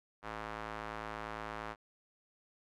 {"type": "tone with band-pass filter", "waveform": "square", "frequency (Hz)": 54.3, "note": "A1", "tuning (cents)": -22, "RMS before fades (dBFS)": -43, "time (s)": [0.22, 1.76], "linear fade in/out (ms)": 50, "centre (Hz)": 1200, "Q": 1.2, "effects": []}